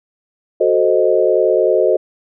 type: chord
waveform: sine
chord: F# diminished seventh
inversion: none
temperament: equal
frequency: 370 / 440 / 523.3 / 622.3 Hz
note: F#4 / A4 / C5 / Eb5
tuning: 0 / 0 / 0 / 0 cents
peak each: -16 dBFS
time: 0.6-1.97 s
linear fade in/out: 10 ms
effects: none